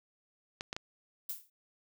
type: clicks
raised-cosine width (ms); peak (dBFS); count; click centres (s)
0.2; -20; 3; 0.609 / 0.729 / 0.765
type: noise with exponential decay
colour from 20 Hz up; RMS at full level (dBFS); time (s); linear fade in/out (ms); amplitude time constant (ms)
violet; -34; 1.29-1.5; 5; 44
effects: none